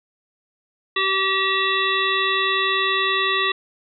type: harmonic tone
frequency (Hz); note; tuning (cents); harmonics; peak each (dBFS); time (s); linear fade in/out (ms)
384.3; G4; -34; 1 / 3 / 5 / 7 / 9 / 10; -27 / -23 / -23 / -26 / -27 / -27; 0.96-3.52; 5
effects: none